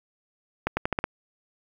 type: accelerating click train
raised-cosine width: 0.5 ms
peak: -9 dBFS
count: 6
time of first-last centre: 0.67-1.041 s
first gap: 100 ms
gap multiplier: 0.85
effects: 8-bit